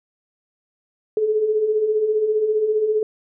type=beating tone pair; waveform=sine; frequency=416.5 / 431.5 Hz; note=G#4 / A4; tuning=+5 / -34 cents; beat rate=15 Hz; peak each=-26 / -17 dBFS; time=1.17-3.03 s; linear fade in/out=2 ms; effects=none